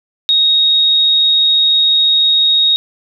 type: tone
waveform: sine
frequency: 3754 Hz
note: A#7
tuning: 11 cents sharp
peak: -8 dBFS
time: 0.29-2.76 s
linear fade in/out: 0 ms
effects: none